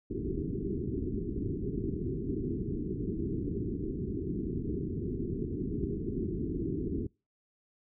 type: low-pass noise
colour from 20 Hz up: white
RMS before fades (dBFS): -34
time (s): 0.1-7.07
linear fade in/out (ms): 10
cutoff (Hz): 410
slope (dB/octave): 96
effects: noise-tail reverb RT60 0.3 s tail -26 dB re dry